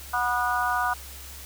harmonic tone, 244.2 Hz, B3, 19 cents flat, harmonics 3 / 4 / 5 / 6, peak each -28 / -28 / -28 / -28 dBFS, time 0.13-0.94 s, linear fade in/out 10 ms, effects added 68 Hz sine -43 dBFS peak until 1.45 s + white hiss -43 dBFS RMS until 1.45 s

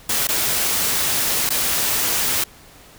white noise with dropouts, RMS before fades -20 dBFS, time 0.09-2.44 s, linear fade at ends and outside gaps 5 ms, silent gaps 0.272-0.287 / 1.492-1.503 s, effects pink hiss -46 dBFS RMS until 2.98 s

